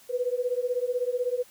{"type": "beating tone pair", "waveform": "sine", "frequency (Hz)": [486.7, 502.7], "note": ["B4", "B4"], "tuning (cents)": [-25, 31], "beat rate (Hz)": 16, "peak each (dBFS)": -28, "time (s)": [0.09, 1.44], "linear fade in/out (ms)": 20, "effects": ["white hiss -55 dBFS RMS until 1.5 s"]}